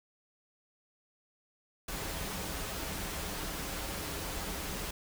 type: noise with comb filter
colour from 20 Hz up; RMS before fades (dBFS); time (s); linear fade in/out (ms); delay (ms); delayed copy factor
pink; -38; 1.88-4.91; 5; 8.3; -0.5
effects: none